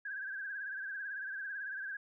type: tone with vibrato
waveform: sine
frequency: 1600 Hz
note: G6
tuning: 35 cents sharp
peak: -38 dBFS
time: 0.05-1.97 s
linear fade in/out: 5 ms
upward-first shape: sine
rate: 18 Hz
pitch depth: 78 cents each way
effects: none